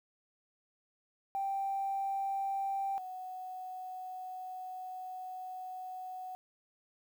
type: tone pair in turn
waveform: sine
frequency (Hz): 784 / 741.5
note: G5 / F#5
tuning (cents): 0 / +4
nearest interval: minor second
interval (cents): 96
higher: first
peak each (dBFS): -31 / -40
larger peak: first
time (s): 1.35-2.98 / 2.98-6.35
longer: second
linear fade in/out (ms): 0
effects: tanh soft clip ceiling -27 dBFS + 10-bit